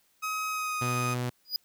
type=tone with pitch glide; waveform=30% pulse; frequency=1268 to 1246.2 Hz; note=D#6 to D#6; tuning=+32 to +2 cents; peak=-27 dBFS; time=0.22-1.15 s; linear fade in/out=20 ms; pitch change=-30 cents; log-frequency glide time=0.5-0.78 s
type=tone; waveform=sawtooth; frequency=123.47 Hz; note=B2; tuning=in tune; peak=-25 dBFS; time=0.81-1.3 s; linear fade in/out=10 ms
type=tone with exponential growth; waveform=square; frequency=4920 Hz; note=D#8; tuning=20 cents flat; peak=-23 dBFS; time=1.45-1.56 s; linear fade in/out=1 ms; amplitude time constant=23 ms
effects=white hiss -68 dBFS RMS until 1.64 s